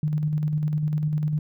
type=tone with tremolo; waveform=sine; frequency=151.9 Hz; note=D#3; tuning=41 cents flat; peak=-20 dBFS; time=0.03-1.39 s; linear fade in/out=2 ms; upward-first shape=square; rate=10 Hz; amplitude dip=35%; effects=none